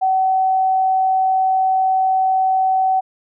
sine tone, 758 Hz, F#5, 42 cents sharp, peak -13 dBFS, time 0.01-3.01 s, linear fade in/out 20 ms, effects none

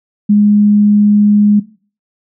sine tone, 207.3 Hz, G#3, 3 cents flat, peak -5 dBFS, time 0.29-1.6 s, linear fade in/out 10 ms, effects noise-tail reverb RT60 0.4 s tail -18 dB re dry

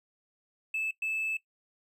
triangle tone bursts at uneven times, 2620 Hz, E7, 11 cents flat, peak -26 dBFS, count 2, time 0.74-0.91 / 1.02-1.37 s, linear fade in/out 5 ms, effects noise-tail reverb RT60 0.1 s tail -18 dB re dry + tanh soft clip ceiling -25 dBFS

